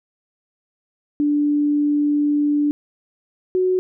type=tone pair in turn; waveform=sine; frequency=293.1 / 369.3 Hz; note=D4 / F#4; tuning=-3 / -3 cents; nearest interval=major third; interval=400 cents; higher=second; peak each=-15 dBFS; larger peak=neither; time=1.2-2.71 / 3.55-3.79 s; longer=first; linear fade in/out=0 ms; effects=none